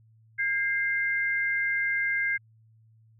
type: tone pair together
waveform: sine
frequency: 1615 / 2095 Hz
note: G#6 / C7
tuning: -49 / +2 cents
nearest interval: perfect fourth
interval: 451 cents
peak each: -27 dBFS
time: 0.38-2.38 s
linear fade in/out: 20 ms
effects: added 111 Hz sine -56 dBFS peak until 3.19 s